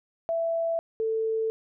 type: tone pair in turn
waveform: sine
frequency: 664 / 444.3 Hz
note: E5 / A4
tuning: +12 / +17 cents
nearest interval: perfect fifth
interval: 695 cents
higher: first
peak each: -24 dBFS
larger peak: neither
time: 0.29-0.79 / 1-1.5 s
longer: neither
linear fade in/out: 0 ms
effects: none